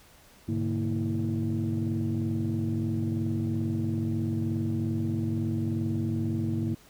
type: tone cluster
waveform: sine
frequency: 103.7 / 126 / 146.8 / 229.7 / 326.3 Hz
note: G#2 / B2 / D3 / A#3 / E4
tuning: -2 / +35 / 0 / -25 / -18 cents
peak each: -29 / -37 / -33 / -30 / -32 dBFS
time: 0.48-6.75 s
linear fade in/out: 10 ms
effects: tanh soft clip ceiling -20 dBFS + pink hiss -56 dBFS RMS until 6.89 s